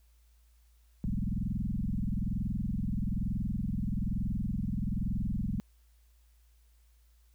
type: tone with frequency modulation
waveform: sine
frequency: 116.54 Hz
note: A#2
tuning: in tune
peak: -29 dBFS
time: 1.04-5.6 s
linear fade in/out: 0 ms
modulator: 21.1 Hz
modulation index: 5.1
effects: added 57 Hz sine -60 dBFS peak until 7.34 s + white hiss -73 dBFS RMS until 7.34 s